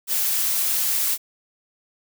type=noise; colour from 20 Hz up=blue; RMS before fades=-22 dBFS; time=0.07-1.18 s; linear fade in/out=50 ms; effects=none